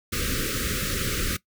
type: band-stop noise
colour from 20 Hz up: pink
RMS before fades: -27 dBFS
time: 0.12-1.37 s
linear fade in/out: 10 ms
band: 550 to 1200 Hz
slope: 96 dB/octave
effects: noise-tail reverb RT60 0.1 s tail -19 dB re dry